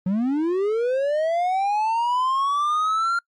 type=linear sweep; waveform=triangle; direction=up; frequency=177.1 to 1396.9 Hz; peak=-17 dBFS; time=0.06-3.19 s; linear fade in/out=5 ms; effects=noise-tail reverb RT60 0.1 s tail -26 dB re dry + MP3 48 kbps